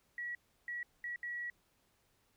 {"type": "tone bursts at uneven times", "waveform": "sine", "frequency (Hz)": 1926, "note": "B6", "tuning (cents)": -44, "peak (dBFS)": -38, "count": 4, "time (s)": [[0.18, 0.35], [0.68, 0.83], [1.04, 1.16], [1.23, 1.5]], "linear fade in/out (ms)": 2, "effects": ["pink hiss -74 dBFS RMS until 2.36 s"]}